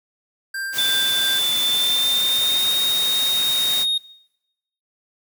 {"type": "tone with tremolo", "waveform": "square", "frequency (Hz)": 1582, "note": "G6", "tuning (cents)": 15, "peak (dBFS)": -25, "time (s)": [0.54, 1.39], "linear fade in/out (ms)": 5, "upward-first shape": "sine", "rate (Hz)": 3, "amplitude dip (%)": 40}
{"type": "high-pass noise", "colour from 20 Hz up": "white", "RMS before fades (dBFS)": -27, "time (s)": [0.72, 3.86], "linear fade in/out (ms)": 50, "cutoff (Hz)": 100, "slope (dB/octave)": 24}
{"type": "tone with pitch glide", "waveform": "triangle", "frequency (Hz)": [3520, 3719], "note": ["A7", "A#7"], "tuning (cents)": [0, -5], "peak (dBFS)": -16, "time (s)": [0.78, 3.98], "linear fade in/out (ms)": 5, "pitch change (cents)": 95, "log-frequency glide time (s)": [1.59, 2.76]}
{"effects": ["noise-tail reverb RT60 0.9 s tail -22 dB re dry"]}